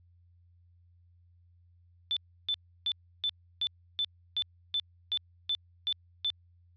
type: tone bursts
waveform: sine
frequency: 3520 Hz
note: A7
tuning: in tune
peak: -27 dBFS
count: 12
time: 2.11-6.302 s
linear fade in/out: 0 ms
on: 56 ms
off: 320 ms
effects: added 87 Hz sine -59 dBFS peak until 6.76 s + resampled to 11025 Hz